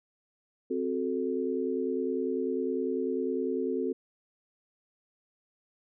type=chord; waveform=sine; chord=F# diminished; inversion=second; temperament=equal; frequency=261.6 / 370 / 440 Hz; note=C4 / F#4 / A4; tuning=0 / 0 / 0 cents; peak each=-32 dBFS; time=0.7-3.93 s; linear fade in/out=10 ms; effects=none